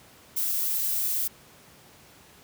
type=noise; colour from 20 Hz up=violet; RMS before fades=-27 dBFS; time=0.36-1.28 s; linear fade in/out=10 ms; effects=pink hiss -53 dBFS RMS until 2.43 s + high-pass 80 Hz 12 dB/octave